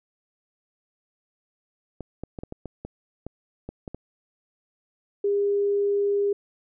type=clicks; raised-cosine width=2 ms; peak=-21 dBFS; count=11; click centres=2.007 / 2.236 / 2.388 / 2.435 / 2.524 / 2.657 / 2.85 / 3.266 / 3.69 / 3.878 / 3.946 s
type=tone; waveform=sine; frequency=404.3 Hz; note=G#4; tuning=46 cents flat; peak=-20 dBFS; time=5.24-6.33 s; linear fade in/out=5 ms
effects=none